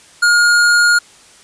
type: tone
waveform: square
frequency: 1426 Hz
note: F6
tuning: 36 cents sharp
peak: -9 dBFS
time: 0.22-0.99 s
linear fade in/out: 10 ms
effects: white hiss -44 dBFS RMS until 1.43 s + resampled to 22050 Hz